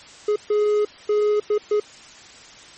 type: tone bursts at uneven times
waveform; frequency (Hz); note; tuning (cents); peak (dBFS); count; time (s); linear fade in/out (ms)
triangle; 419.1; G#4; +16; -14; 5; 0.28-0.36 / 0.5-0.85 / 1.09-1.4 / 1.5-1.58 / 1.71-1.8; 5
effects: white hiss -44 dBFS RMS until 2.77 s + MP3 32 kbps